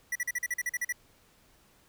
square tone bursts, 1953 Hz, B6, 20 cents flat, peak -29 dBFS, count 11, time 0.12-0.925 s, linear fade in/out 5 ms, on 35 ms, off 42 ms, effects pink hiss -63 dBFS RMS until 1.88 s

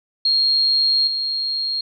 sine tone with level steps, 4248 Hz, C8, 25 cents sharp, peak -14 / -20 dBFS, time 0.25-1.81 s, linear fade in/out 5 ms, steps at 1.07 s, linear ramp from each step 5 ms, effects none

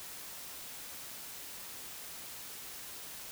silence, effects white hiss -46 dBFS RMS until 3.31 s

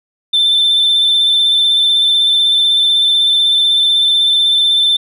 sine tone with vibrato, 3548 Hz, A7, 14 cents sharp, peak -7 dBFS, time 0.33-4.97 s, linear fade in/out 10 ms, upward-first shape sine, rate 16 Hz, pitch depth 19 cents each way, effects tanh soft clip ceiling -6 dBFS

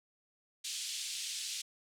pink band-pass noise, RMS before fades -40 dBFS, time 0.64-1.62 s, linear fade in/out 10 ms, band 3000 to 9100 Hz, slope 24 dB/octave, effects none

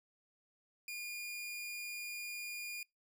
sawtooth tone, 2426 Hz, D#7, 44 cents flat, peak -38 dBFS, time 0.88-2.83 s, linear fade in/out 2 ms, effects noise-tail reverb RT60 0.2 s tail -25 dB re dry

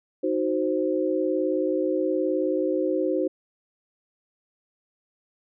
sine chord, C diminished, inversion first, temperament equal, 311.1 / 370 / 523.3 Hz, Eb4 / Gb4 / C5, 0 / 0 / 0 cents, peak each -26 dBFS, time 0.23-3.28 s, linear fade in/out 10 ms, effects none

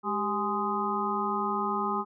harmonic tone with a mistuned harmonic, 207.7 Hz, G#3, in tune, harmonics 1 / 2 / 4 / 5 / 6, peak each -34 / -34 / -33 / -33 / -31 dBFS, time 0.03-2.05 s, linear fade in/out 50 ms, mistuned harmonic 2, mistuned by -90 cents, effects none

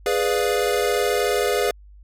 square chord, G# diminished seventh, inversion none, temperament equal, 415.3 / 493.9 / 587.3 / 698.5 Hz, G#4 / B4 / D5 / F5, 0 / 0 / 0 / 0 cents, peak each -23 / -24 / -28 / -28 dBFS, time 0.06-1.71 s, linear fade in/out 2 ms, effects added 50 Hz sine -43 dBFS peak until 2.03 s + AAC 48 kbps

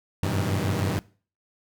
sawtooth tone cluster, 94 / 100.5 / 117.3 / 129.3 / 159.2 Hz, F#2 / G2 / A#2 / C3 / D#3, +28 / +44 / +11 / -20 / +40 cents, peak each -24 / -24 / -30 / -30 / -27 dBFS, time 0.23-0.99 s, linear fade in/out 0 ms, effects noise-tail reverb RT60 0.4 s tail -21 dB re dry

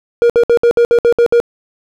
triangle tone bursts, 472.8 Hz, A#4, 24 cents sharp, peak -4 dBFS, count 9, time 0.22-1.401 s, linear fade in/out 0 ms, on 77 ms, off 61 ms, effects none

